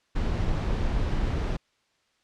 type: noise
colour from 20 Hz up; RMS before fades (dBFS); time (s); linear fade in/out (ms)
brown; -26; 0.15-1.57; 10
effects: white hiss -69 dBFS RMS until 2.23 s + low-pass 5000 Hz 12 dB/octave